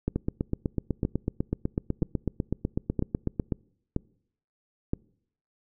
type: two click trains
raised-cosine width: 3 ms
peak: -13 / -13 dBFS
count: 6 / 28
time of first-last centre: 0.08-4.934 / 0.16-3.522 s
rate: 1.03 / 8.03 Hz
effects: noise-tail reverb RT60 0.7 s tail -26 dB re dry